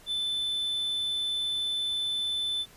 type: tone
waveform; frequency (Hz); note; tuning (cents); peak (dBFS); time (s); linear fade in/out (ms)
triangle; 3520; A7; 0; -26; 0.06-2.66; 50
effects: pink hiss -54 dBFS RMS until 2.76 s + resampled to 32000 Hz